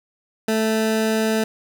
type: tone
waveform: 20% pulse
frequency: 220 Hz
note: A3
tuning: in tune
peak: -13 dBFS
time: 0.48-1.44 s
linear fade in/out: 5 ms
effects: none